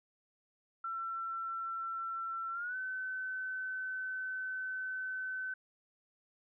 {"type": "tone with pitch glide", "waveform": "sine", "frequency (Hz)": [1347, 1520.7], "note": ["E6", "F#6"], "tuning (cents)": [37, 47], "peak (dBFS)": -36, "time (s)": [0.84, 5.54], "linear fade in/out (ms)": 5, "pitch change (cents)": 210, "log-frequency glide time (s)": [2.52, 2.76], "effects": []}